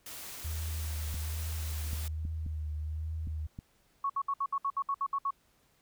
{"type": "noise", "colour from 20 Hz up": "white", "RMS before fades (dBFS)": -44, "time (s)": [0.06, 2.08], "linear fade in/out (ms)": 2}
{"type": "tone with vibrato", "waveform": "sine", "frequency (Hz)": 77.8, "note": "D#2", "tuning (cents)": 0, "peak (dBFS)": -33, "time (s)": [0.44, 3.47], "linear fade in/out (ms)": 10, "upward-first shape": "triangle", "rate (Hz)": 1.2, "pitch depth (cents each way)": 47}
{"type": "clicks", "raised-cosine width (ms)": 5, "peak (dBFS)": -29, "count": 6, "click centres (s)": [1.143, 1.932, 2.252, 2.464, 3.273, 3.589]}
{"type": "tone bursts", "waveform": "sine", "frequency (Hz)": 1108.7, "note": "C#6", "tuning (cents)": 0, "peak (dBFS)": -28, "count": 11, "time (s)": [4.04, 5.307], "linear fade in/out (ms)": 5, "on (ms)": 57, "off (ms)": 64}
{"effects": ["pink hiss -69 dBFS RMS until 5.81 s"]}